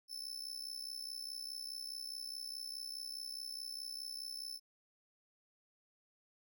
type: tone with amplitude modulation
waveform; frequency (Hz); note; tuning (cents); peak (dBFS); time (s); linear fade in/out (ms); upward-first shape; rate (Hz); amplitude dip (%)
40% pulse; 5274; E8; 0; -38; 0.08-4.6; 50; sine; 64.8; 85
effects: none